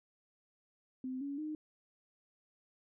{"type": "tone with pitch steps", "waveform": "sine", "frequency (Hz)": [258, 281.4, 306.8], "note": ["C4", "C#4", "D#4"], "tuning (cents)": [-24, 26, -24], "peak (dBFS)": -37, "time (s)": [1.04, 1.55], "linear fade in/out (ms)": 2, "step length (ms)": 170, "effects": []}